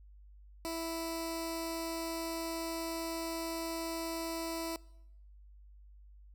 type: tone with notch filter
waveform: 10% pulse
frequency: 329.6 Hz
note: E4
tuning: in tune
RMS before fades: -38 dBFS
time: 0.65-4.76 s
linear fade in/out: 0 ms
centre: 1600 Hz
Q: 0.82
effects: noise-tail reverb RT60 0.8 s tail -23 dB re dry + added 50 Hz sine -53 dBFS peak until 6.34 s